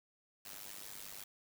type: noise with amplitude modulation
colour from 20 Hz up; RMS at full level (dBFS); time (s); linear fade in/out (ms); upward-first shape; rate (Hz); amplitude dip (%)
white; -45; 0.45-1.24; 5; sine; 99.6; 95
effects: none